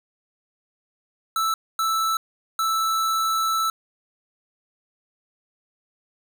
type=tone bursts at uneven times; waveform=square; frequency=1318.5 Hz; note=E6; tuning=in tune; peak=-21 dBFS; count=3; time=1.36-1.54 / 1.79-2.17 / 2.59-3.7 s; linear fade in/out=2 ms; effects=none